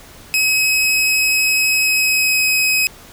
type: tone with pitch glide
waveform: sawtooth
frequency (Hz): 2552 to 2536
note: D#7 to D#7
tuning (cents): +43 to +32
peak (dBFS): -10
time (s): 0.34-2.87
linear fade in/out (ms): 0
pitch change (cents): -11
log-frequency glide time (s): 1.84-2.43
effects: pink hiss -41 dBFS RMS until 3.12 s